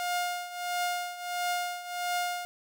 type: tone with tremolo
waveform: sawtooth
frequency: 710 Hz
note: F5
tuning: 28 cents sharp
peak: -23 dBFS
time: 0-2.45 s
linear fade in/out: 0 ms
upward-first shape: triangle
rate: 1.5 Hz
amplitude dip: 80%
effects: none